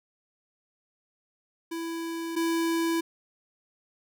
square tone pair in turn, 331.6 / 331.6 Hz, E4 / E4, +10 / +10 cents, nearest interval unison, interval 0 cents, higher neither, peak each -32 / -25 dBFS, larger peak second, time 1.71-2.36 / 2.36-3.01 s, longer neither, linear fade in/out 10 ms, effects none

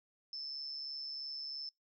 sine tone with amplitude modulation, 5274 Hz, E8, in tune, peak -38 dBFS, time 0.33-1.69 s, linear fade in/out 2 ms, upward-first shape sine, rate 143 Hz, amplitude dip 55%, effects noise-tail reverb RT60 0.2 s tail -26 dB re dry

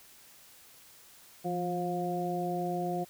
harmonic tone with a mistuned harmonic, 177.5 Hz, F3, 28 cents sharp, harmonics 1 / 2 / 3 / 4, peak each -35 / -35 / -40 / -34 dBFS, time 1.44-3.05 s, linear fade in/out 20 ms, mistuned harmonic 1, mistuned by -47 cents, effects white hiss -56 dBFS RMS until 3.09 s

